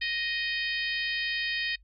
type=harmonic tone with a mistuned harmonic; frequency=623 Hz; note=D#5; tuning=2 cents sharp; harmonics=3 / 4 / 5 / 6 / 7 / 8; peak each=-32 / -34 / -36 / -38 / -39 / -40 dBFS; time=0.01-1.76 s; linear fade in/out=10 ms; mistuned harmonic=8; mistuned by=-21 cents; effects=noise-tail reverb RT60 0.1 s tail -24 dB re dry + added 50 Hz sine -55 dBFS peak until 1.83 s